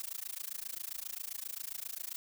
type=noise with amplitude modulation; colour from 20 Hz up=blue; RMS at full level=-38 dBFS; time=0-2.16 s; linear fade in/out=0 ms; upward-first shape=sine; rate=27.5 Hz; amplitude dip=100%; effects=none